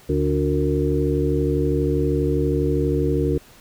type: harmonic tone with a mistuned harmonic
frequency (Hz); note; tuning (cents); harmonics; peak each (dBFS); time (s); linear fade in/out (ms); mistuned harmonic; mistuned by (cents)
72.4; D2; -24; 1 / 2 / 4 / 5 / 6; -24 / -24 / -24 / -24 / -24; 0.09-3.38; 5; 6; +96
effects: pink hiss -49 dBFS RMS until 3.6 s